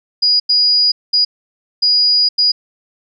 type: tone bursts at uneven times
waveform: sine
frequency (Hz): 4900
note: D#8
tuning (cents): -27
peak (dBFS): -9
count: 5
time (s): 0.22-0.4 / 0.49-0.92 / 1.13-1.25 / 1.82-2.29 / 2.38-2.52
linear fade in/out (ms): 10
effects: none